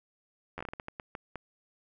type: slowing click train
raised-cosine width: 0.5 ms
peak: -23 dBFS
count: 12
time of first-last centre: 0.58-1.357 s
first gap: 11 ms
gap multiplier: 1.34
effects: none